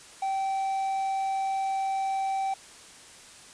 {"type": "tone with quantisation", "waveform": "triangle", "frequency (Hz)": 775, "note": "G5", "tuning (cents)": -20, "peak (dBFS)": -24, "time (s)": [0.22, 2.54], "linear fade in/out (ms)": 5, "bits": 8, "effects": ["white hiss -49 dBFS RMS until 3.53 s", "resampled to 22050 Hz"]}